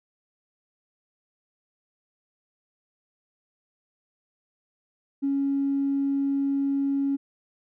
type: tone with tanh clipping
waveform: triangle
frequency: 277.2 Hz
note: C#4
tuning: in tune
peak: -22 dBFS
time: 5.22-7.17 s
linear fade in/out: 20 ms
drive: 4 dB
effects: none